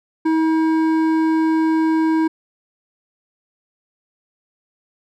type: tone with hard clipping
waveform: sine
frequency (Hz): 320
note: D#4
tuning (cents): +49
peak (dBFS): -16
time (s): 0.25-2.28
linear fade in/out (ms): 10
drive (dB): 10
effects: none